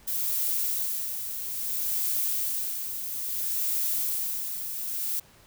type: noise with tremolo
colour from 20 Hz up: violet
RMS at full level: -27 dBFS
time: 0.07-5.2 s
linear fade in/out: 10 ms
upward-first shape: sine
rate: 0.6 Hz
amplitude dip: 55%
effects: pink hiss -56 dBFS RMS until 5.46 s